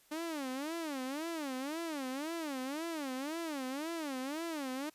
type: tone with vibrato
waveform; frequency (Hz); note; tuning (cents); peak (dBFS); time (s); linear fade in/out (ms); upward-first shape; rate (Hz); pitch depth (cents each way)
sawtooth; 293.8; D4; +1; -33; 0.11-4.9; 10; sine; 1.9; 240
effects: white hiss -66 dBFS RMS until 4.94 s + resampled to 32000 Hz